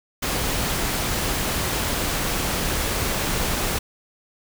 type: noise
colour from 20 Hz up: pink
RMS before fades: -24 dBFS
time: 0.22-3.79 s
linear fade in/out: 10 ms
effects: none